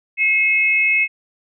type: tone pair together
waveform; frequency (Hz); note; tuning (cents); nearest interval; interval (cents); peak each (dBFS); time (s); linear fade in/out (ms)
sine; 2159 / 2567; C#7 / E7; -46 / -47; minor third; 299; -16; 0.17-1.08; 50
effects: none